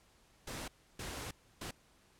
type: noise bursts at uneven times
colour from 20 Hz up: pink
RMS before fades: -43 dBFS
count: 3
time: 0.47-0.68 / 0.99-1.31 / 1.61-1.71 s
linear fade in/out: 5 ms
effects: pink hiss -67 dBFS RMS until 2.19 s + low-pass 11000 Hz 12 dB/octave

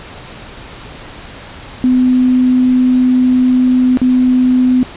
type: tone with dropouts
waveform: sine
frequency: 253.2 Hz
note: B3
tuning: 43 cents sharp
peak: -7 dBFS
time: 1.84-4.83 s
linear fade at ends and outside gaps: 0 ms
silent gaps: 3.972-4.016 s
effects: pink hiss -32 dBFS RMS until 4.96 s + resampled to 8000 Hz

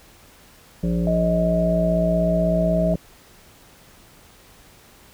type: harmonic tone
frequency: 57.9 Hz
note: A#1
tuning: 11 cents flat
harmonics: 1 / 3 / 5 / 7 / 9 / 10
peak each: -26 / -20 / -31 / -33 / -35 / -35 dBFS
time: 0.83-2.96 s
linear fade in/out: 5 ms
type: tone with pitch glide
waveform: sine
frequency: 630 to 635.5 Hz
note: D#5 to D#5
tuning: +21 to +36 cents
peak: -20 dBFS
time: 1.07-2.94 s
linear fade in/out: 2 ms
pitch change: +15 cents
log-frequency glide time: 1.18-1.68 s
effects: pink hiss -50 dBFS RMS until 5.13 s

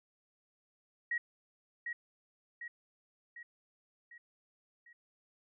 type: tone with echo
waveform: sine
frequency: 1900 Hz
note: A#6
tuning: 33 cents sharp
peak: -31 dBFS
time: 1.11-1.18 s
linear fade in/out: 5 ms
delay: 750 ms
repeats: 5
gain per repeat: -5 dB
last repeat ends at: 4.93 s
effects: none

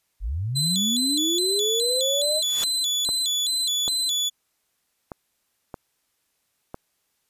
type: linear sweep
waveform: sine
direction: up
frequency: 39.24 to 630 Hz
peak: -24 dBFS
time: 0.2-2.42 s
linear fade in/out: 50 ms
type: tone with vibrato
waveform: 30% pulse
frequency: 3729 Hz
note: A#7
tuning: in tune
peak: -19 dBFS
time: 0.55-4.3 s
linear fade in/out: 20 ms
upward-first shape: square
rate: 2.4 Hz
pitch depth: 140 cents each way
type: noise with exponential growth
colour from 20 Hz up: white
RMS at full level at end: -27 dBFS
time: 2.32-2.64 s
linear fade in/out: 0 ms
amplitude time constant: 68 ms
type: clicks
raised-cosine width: 1 ms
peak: -19 dBFS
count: 5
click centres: 3.09 / 3.879 / 5.118 / 5.742 / 6.744 s
effects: white hiss -72 dBFS RMS until 7.29 s + resampled to 32000 Hz

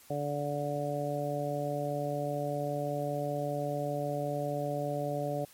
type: harmonic tone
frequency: 145.1 Hz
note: D3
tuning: 21 cents flat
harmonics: 1 / 2 / 3 / 4 / 5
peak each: -36 / -39 / -39 / -34 / -38 dBFS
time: 0.1-5.45 s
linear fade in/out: 5 ms
effects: white hiss -57 dBFS RMS until 5.53 s + MP3 64 kbps

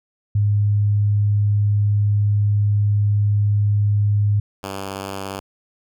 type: tone pair in turn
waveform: sine / 5% pulse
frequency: 103.2 / 97.41 Hz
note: G#2 / G2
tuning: -10 / -10 cents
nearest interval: minor second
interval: 100 cents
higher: first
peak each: -14 / -16 dBFS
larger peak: first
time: 0.35-4.4 / 4.63-5.4 s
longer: first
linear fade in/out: 5 ms
effects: none

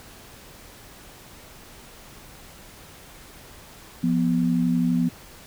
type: tone pair together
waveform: sine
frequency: 173.88 / 245.9 Hz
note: F3 / B3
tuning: -7 / -7 cents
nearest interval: tritone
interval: 600 cents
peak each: -22 / -21 dBFS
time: 4.03-5.09 s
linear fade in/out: 10 ms
effects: pink hiss -46 dBFS RMS until 5.46 s

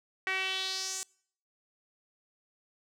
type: tone with band-pass filter sweep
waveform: sawtooth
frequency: 379.7 Hz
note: F#4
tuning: 45 cents sharp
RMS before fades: -34 dBFS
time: 0.27-1.03 s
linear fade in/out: 0 ms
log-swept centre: 2000 to 7600 Hz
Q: 3.3
effects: noise-tail reverb RT60 0.6 s tail -26 dB re dry

